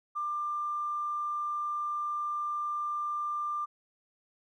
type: tone with tanh clipping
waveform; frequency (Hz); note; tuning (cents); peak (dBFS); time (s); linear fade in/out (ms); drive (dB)
triangle; 1191; D6; +24; -30; 0.15-3.66; 20; 3
effects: none